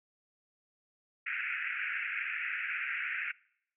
white band-pass noise, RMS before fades -36 dBFS, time 1.26-3.32 s, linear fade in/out 10 ms, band 1400 to 2600 Hz, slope 96 dB/octave, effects noise-tail reverb RT60 0.7 s tail -24 dB re dry

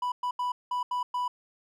triangle tone bursts at uneven times, 987.8 Hz, B5, in tune, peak -25 dBFS, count 6, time 0.02-0.12 / 0.23-0.31 / 0.39-0.52 / 0.71-0.83 / 0.91-1.03 / 1.14-1.28 s, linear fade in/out 5 ms, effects none

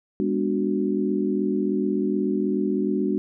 sine chord, G# half-diminished seventh, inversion none, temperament equal with one note detuned, 204.2 / 246.9 / 293.7 / 370 Hz, G#3 / B3 / D4 / F#4, -29 / 0 / 0 / 0 cents, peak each -25 / -29 / -26 / -26 dBFS, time 0.2-3.18 s, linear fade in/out 0 ms, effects none

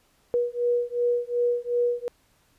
sine beating tone pair, 481.3 / 484 Hz, B4 / B4, -45 / -35 cents, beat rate 2.7 Hz, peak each -25 dBFS, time 0.34-2.08 s, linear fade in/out 0 ms, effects pink hiss -64 dBFS RMS until 2.58 s + resampled to 32000 Hz

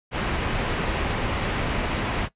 pink low-pass noise, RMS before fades -26 dBFS, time 0.11-2.29 s, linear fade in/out 50 ms, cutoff 3200 Hz, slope 24 dB/octave, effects noise-tail reverb RT60 0.1 s tail -18 dB re dry + resampled to 8000 Hz

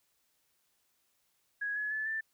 sine tone with pitch steps, 1661.2 / 1697.1 / 1733.7 / 1771.2 Hz, G#6 / G#6 / A6 / A6, 0 / +37 / -26 / +11 cents, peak -32 dBFS, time 1.61-2.21 s, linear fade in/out 10 ms, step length 150 ms, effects white hiss -75 dBFS RMS until 2.33 s

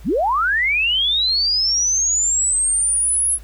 sine linear sweep, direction up, 117.2 to 10850 Hz, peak -15 dBFS, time 0.04-3.39 s, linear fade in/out 50 ms, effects added 54 Hz sine -36 dBFS peak until 3.43 s + pink hiss -50 dBFS RMS until 3.43 s

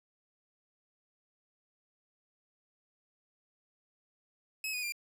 sawtooth tone with pitch steps, 2570 / 2478 / 2390 Hz, E7 / D#7 / D7, -45 / -8 / +30 cents, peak -31 dBFS, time 4.64-4.922 s, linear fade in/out 2 ms, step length 94 ms, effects none

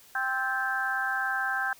harmonic tone with a mistuned harmonic, 261.6 Hz, C4, in tune, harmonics 3 / 4 / 5 / 6 / 7, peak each -33 / -38 / -36 / -28 / -40 dBFS, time 0.15-1.73 s, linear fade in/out 2 ms, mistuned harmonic 7, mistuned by -82 cents, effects white hiss -55 dBFS RMS until 1.79 s

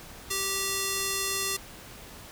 square tone with band-pass filter, 390 Hz, G4, 9 cents flat, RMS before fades -30 dBFS, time 0.3-1.57 s, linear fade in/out 10 ms, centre 8300 Hz, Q 0.67, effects pink hiss -46 dBFS RMS until 2.31 s

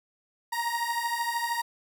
30% pulse beating tone pair, 932.3 / 945.3 Hz, A#5 / A#5, 0 / +24 cents, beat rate 13 Hz, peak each -28 dBFS, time 0.52-1.62 s, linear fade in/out 10 ms, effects none

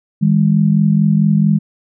sine tone pair together, 158.7 / 203.2 Hz, D#3 / G#3, +35 / -38 cents, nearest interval major third, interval 427 cents, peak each -12 dBFS, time 0.21-1.59 s, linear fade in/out 20 ms, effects none

